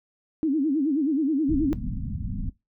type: tone with vibrato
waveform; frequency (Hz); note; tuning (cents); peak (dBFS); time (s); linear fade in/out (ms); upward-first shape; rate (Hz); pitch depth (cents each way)
sine; 292.9; D4; -5; -20; 0.43-1.73; 0; sine; 9.4; 180
type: low-pass noise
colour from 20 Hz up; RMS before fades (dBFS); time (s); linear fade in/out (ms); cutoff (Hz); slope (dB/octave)
pink; -30; 1.48-2.5; 5; 260; 96
effects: noise-tail reverb RT60 0.2 s tail -19 dB re dry